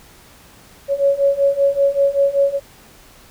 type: beating tone pair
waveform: sine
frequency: 554.4 / 559.6 Hz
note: C#5 / C#5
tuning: 0 / +16 cents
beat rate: 5.2 Hz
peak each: -17 / -15 dBFS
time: 0.88-2.6 s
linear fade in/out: 50 ms
effects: pink hiss -46 dBFS RMS until 3.3 s